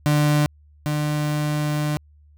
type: tone pair in turn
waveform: 35% pulse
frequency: 148.6 / 149.63 Hz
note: D3 / D3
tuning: +21 / +33 cents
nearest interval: unison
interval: 12 cents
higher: second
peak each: -14 / -19 dBFS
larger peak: first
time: 0.06-0.46 / 0.86-1.97 s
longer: second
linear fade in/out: 0 ms
effects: added 74 Hz sine -49 dBFS peak until 2.37 s